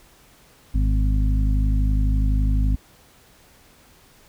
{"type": "harmonic tone with a mistuned harmonic", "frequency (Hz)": 51.91, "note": "G#1", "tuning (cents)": 0, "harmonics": [1, 2, 3, 4, 5], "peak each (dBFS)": [-17, -26, -31, -35, -30], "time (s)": [0.74, 2.76], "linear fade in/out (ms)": 10, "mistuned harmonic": 5, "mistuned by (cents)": -17, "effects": ["pink hiss -53 dBFS RMS until 4.28 s"]}